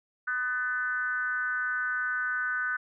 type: tone with frequency modulation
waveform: sine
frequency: 1500 Hz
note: F#6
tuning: 23 cents sharp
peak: -27 dBFS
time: 0.27-2.77 s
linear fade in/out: 10 ms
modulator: 257 Hz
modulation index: 0.71
effects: none